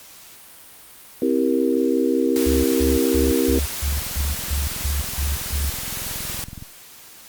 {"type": "chord", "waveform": "sine", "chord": "C dominant seventh", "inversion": "none", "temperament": "just", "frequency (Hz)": [261.6, 327, 392.4, 470.9], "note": ["C4", "E4", "G4", "Bb4"], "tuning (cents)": [0, -14, 2, 18], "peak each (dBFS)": [-21, -22, -23, -23], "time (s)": [1.22, 3.59], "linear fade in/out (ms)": 2}
{"type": "noise", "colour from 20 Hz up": "white", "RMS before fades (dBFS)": -29, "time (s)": [2.36, 6.44], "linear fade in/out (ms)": 0}
{"type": "tone bursts", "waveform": "sine", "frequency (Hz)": 70.9, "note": "C#2", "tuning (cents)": 40, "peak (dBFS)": -20, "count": 10, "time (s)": [2.46, 5.7], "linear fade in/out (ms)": 10, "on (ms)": 180, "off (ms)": 160}
{"type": "click train", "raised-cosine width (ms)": 5, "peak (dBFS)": -23, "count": 60, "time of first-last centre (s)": [3.88, 6.624], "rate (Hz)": 21.5}
{"effects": ["white hiss -44 dBFS RMS until 7.28 s", "Opus 48 kbps"]}